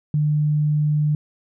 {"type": "tone", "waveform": "sine", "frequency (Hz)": 150, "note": "D3", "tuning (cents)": 37, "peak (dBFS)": -16, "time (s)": [0.14, 1.15], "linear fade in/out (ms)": 2, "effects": []}